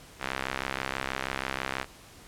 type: tone with band-pass filter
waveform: sawtooth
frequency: 66.2 Hz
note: C2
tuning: 21 cents sharp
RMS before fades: -34 dBFS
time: 0.19-1.86 s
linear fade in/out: 50 ms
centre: 1900 Hz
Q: 1
effects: pink hiss -51 dBFS RMS until 2.27 s + low-pass 12000 Hz 12 dB/octave